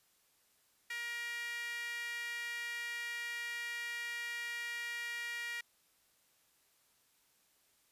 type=tone with high-pass filter; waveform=sawtooth; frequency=473.4 Hz; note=A#4; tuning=27 cents sharp; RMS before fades=-41 dBFS; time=0.9-5.61 s; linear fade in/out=5 ms; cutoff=2000 Hz; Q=5.5; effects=white hiss -72 dBFS RMS until 7.91 s + resampled to 32000 Hz